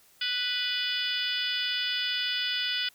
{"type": "harmonic tone", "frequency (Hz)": 493.9, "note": "B4", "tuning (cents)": 0, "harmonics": [3, 4, 5, 6, 7, 8, 9, 10], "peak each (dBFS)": [-35, -38, -38, -32, -32, -45, -39, -37], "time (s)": [0.21, 2.89], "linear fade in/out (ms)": 5, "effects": ["white hiss -60 dBFS RMS until 2.94 s"]}